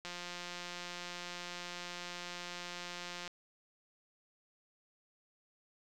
click train, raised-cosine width 0.2 ms, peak -26 dBFS, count 569, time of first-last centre 0.05-3.277 s, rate 176 Hz, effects 10-bit

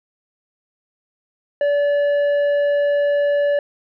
triangle tone with tanh clipping, 576 Hz, D5, 34 cents flat, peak -16 dBFS, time 1.61-3.59 s, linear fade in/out 2 ms, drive 11 dB, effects none

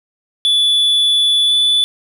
triangle tone with pitch glide, 3450 to 3474 Hz, A7 to A7, -35 to -23 cents, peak -9 dBFS, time 0.45-1.84 s, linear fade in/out 0 ms, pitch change +12 cents, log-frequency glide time 1.46-1.52 s, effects none

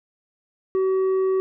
sine tone with tanh clipping, 379.4 Hz, F#4, 43 cents sharp, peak -19 dBFS, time 0.75-1.4 s, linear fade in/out 0 ms, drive 5 dB, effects none

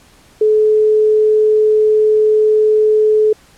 sine tone, 429.6 Hz, A4, 41 cents flat, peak -8 dBFS, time 0.41-3.33 s, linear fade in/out 5 ms, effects pink hiss -47 dBFS RMS until 3.57 s + low-pass 11000 Hz 12 dB/octave

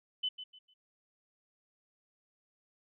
sine tone with echo, 3019 Hz, F#7, 34 cents sharp, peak -30 dBFS, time 0.23-0.29 s, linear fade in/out 10 ms, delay 150 ms, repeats 3, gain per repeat -11 dB, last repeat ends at 0.74 s, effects none

